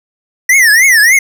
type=tone with vibrato; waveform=square; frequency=1919 Hz; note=A#6; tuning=50 cents sharp; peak=-5 dBFS; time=0.49-1.19 s; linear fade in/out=5 ms; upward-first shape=triangle; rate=3.4 Hz; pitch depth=260 cents each way; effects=none